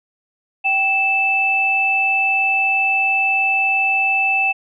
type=tone pair together; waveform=sine; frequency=776.1 / 2637 Hz; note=G5 / E7; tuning=-18 / 0 cents; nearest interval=octave + major sixth; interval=2118 cents; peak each=-21 / -15 dBFS; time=0.64-4.53 s; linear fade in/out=20 ms; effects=none